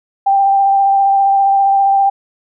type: tone with vibrato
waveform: sine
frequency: 788 Hz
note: G5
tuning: 9 cents sharp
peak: -8 dBFS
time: 0.26-2.1 s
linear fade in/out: 10 ms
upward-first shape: sine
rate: 15 Hz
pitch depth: 15 cents each way
effects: none